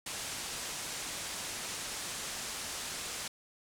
white low-pass noise, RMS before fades -40 dBFS, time 0.06-3.28 s, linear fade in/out 5 ms, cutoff 9400 Hz, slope 24 dB/octave, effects none

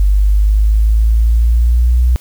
sine exponential sweep, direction up, 49 to 61.8 Hz, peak -7 dBFS, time 0-2.16 s, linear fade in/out 0 ms, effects white hiss -43 dBFS RMS until 2.2 s

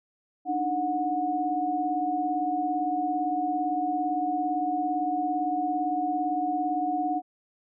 sine tone cluster, 293.2 / 310.9 / 731 Hz, D4 / D#4 / F#5, -3 / -1 / -21 cents, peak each -32 / -32 / -26 dBFS, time 0.45-7.22 s, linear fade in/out 50 ms, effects none

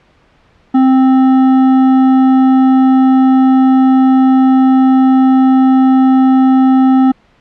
sine tone with hard clipping, 262.1 Hz, C4, 3 cents sharp, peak -7 dBFS, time 0.74-7.12 s, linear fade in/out 10 ms, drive 9 dB, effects pink hiss -50 dBFS RMS until 7.4 s + low-pass 3000 Hz 12 dB/octave

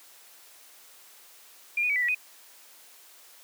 sine tone with pitch steps, 2397 / 2468 / 2276 / 1987 / 1931 / 2495 Hz, D7 / D#7 / C#7 / B6 / B6 / D#7, +35 / -15 / +45 / +10 / -39 / +4 cents, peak -23 dBFS, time 1.77-2.148 s, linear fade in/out 5 ms, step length 63 ms, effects white hiss -53 dBFS RMS until 3.43 s + high-pass 400 Hz 12 dB/octave

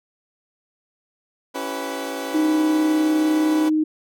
20% pulse chord, C# half-diminished seventh, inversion none, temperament equal with one note detuned, 277.2 / 329.6 / 382.8 / 493.9 Hz, C#4 / E4 / G4 / B4, 0 / 0 / -41 / 0 cents, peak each -25 / -29 / -29 / -26 dBFS, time 1.54-3.7 s, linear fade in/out 20 ms
sine tone, 310 Hz, D#4, 6 cents flat, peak -16 dBFS, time 2.34-3.84 s, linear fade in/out 10 ms
effects none

